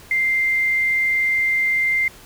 sine tone with quantisation, 2093 Hz, C7, in tune, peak -16 dBFS, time 0.11-2.08 s, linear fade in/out 2 ms, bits 7, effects pink hiss -44 dBFS RMS until 2.25 s

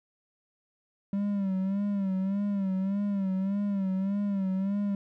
triangle tone with vibrato, 196 Hz, G3, in tune, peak -24 dBFS, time 1.13-4.95 s, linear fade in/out 2 ms, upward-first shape sine, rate 1.7 Hz, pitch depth 72 cents each way, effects none

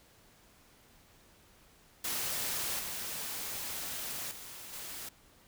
white noise with level steps, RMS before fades -35 / -39 / -47 / -43 dBFS, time 2.04-5.09 s, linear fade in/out 5 ms, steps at 2.79 / 4.31 / 4.73 s, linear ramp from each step 2 ms, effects pink hiss -62 dBFS RMS until 5.47 s

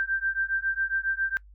sine beating tone pair, 1568 / 1575.3 Hz, G6 / G6, 0 / +8 cents, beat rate 7.3 Hz, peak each -28 dBFS, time 0-1.37 s, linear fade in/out 0 ms, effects noise-tail reverb RT60 0.1 s tail -22 dB re dry + added 50 Hz sine -48 dBFS peak until 1.54 s

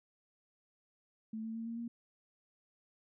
sine tone with pitch steps, 220.2 / 223.7 / 227.2 / 230.7 / 234.4 Hz, A3 / A3 / A#3 / A#3 / A#3, +2 / +29 / -44 / -18 / +10 cents, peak -38 dBFS, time 1.33-1.88 s, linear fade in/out 5 ms, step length 110 ms, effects none

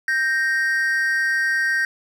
triangle tone pair together, 1568 / 1862.7 Hz, G6 / A#6, 0 / -2 cents, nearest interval minor third, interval 298 cents, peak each -19 dBFS, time 0.08-1.85 s, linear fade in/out 2 ms, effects none

